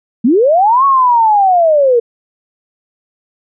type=linear two-way sweep; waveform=sine; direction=up then down; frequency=207.7 to 1118 to 456.9 Hz; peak=-6 dBFS; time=0.24-2 s; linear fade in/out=10 ms; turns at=0.85 s; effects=none